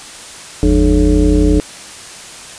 sine tone with frequency modulation, 174.61 Hz, F3, in tune, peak -7 dBFS, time 0.63-1.6 s, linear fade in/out 0 ms, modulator 127 Hz, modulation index 1.9, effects white hiss -32 dBFS RMS until 2.58 s + resampled to 22050 Hz

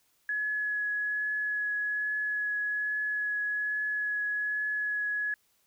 sine tone with vibrato, 1690 Hz, G#6, 30 cents sharp, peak -28 dBFS, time 0.29-5.34 s, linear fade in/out 2 ms, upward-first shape triangle, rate 1.2 Hz, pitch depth 12 cents each way, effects white hiss -70 dBFS RMS until 5.66 s

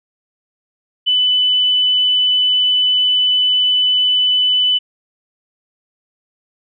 sine tone, 2997 Hz, F#7, 22 cents sharp, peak -11 dBFS, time 1.06-4.79 s, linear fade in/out 20 ms, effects none

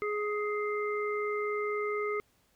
harmonic tone, 417.9 Hz, G#4, 11 cents sharp, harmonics 1 / 3 / 5, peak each -31 / -36 / -38 dBFS, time 0.02-2.2 s, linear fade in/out 0 ms, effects pink hiss -69 dBFS RMS until 2.55 s

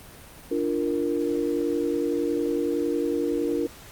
sine chord, Bb major, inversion first, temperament equal with one note detuned, 293.7 / 344.6 / 466.2 Hz, D4 / F4 / Bb4, 0 / -23 / 0 cents, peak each -27 dBFS, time 0.51-3.67 s, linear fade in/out 5 ms, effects pink hiss -46 dBFS RMS until 3.91 s + Opus 32 kbps

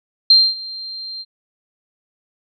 sine tone with ADSR envelope, 4169 Hz, C8, 7 cents flat, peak -5 dBFS, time 0.3-1.25 s, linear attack 4 ms, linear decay 240 ms, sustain -22 dB, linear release 42 ms, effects none

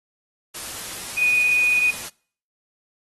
sine tone in noise, 2477 Hz, D#7, 8 cents flat, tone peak -16 dBFS, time 1.17-1.91 s, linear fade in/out 10 ms, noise white, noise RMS -33 dBFS, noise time 0.54-2.09 s, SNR +14 dB, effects noise-tail reverb RT60 0.5 s tail -24 dB re dry + AAC 32 kbps

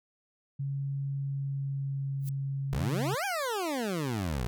sine tone with pitch glide, 138.59 to 137.32 Hz, C#3 to C#3, 0 to -16 cents, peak -30 dBFS, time 0.59-3.15 s, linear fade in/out 10 ms, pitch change -16 cents, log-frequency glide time 1.14-2.16 s
violet noise with exponential growth, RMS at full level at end -39 dBFS, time 2.19-2.29 s, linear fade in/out 2 ms, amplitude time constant 21 ms
20% pulse exponential two-way sweep, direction up then down, 55 to 829 to 55 Hz, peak -25 dBFS, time 2.73-4.47 s, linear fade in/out 0 ms, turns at 3.25 s
effects none

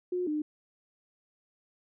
sine tone pair in turn, 360.3 / 302.5 Hz, F#4 / D#4, -46 / -49 cents, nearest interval minor third, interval 303 cents, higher first, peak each -28 dBFS, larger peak neither, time 0.12-0.27 / 0.27-0.42 s, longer neither, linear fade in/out 5 ms, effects none

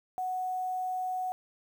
sine tone with quantisation, 740 Hz, F#5, in tune, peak -30 dBFS, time 0.18-1.32 s, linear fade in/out 0 ms, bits 9, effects none

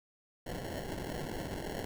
violet noise with sample-and-hold, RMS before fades -39 dBFS, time 0.46-1.85 s, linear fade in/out 5 ms, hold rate 1225 Hz, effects none

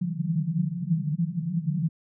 white band-pass noise, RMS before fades -27 dBFS, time 0.01-1.89 s, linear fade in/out 10 ms, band 150 to 180 Hz, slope 96 dB/octave, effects none

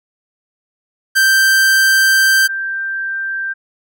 45% pulse / sine tone pair in turn, 1566 / 1574.3 Hz, G6 / G6, -2 / +7 cents, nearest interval unison, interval 9 cents, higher second, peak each -9 / -18 dBFS, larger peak first, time 1.15-2.48 / 2.48-3.54 s, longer first, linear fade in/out 20 ms, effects none

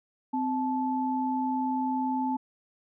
sine tone pair together, 258.8 / 870.5 Hz, C4 / A5, -19 / -19 cents, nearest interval octave + major sixth, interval 2100 cents, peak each -28 / -29 dBFS, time 0.33-2.37 s, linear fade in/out 10 ms, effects none

